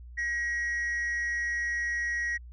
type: tone with frequency modulation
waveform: sine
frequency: 1900 Hz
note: A#6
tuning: 33 cents sharp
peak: -25 dBFS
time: 0.17-2.38 s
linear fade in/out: 20 ms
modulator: 267 Hz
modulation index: 0.24
effects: tanh soft clip ceiling -27 dBFS + added 60 Hz sine -43 dBFS peak until 2.52 s